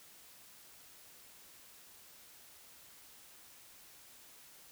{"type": "silence", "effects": ["white hiss -58 dBFS RMS until 4.71 s"]}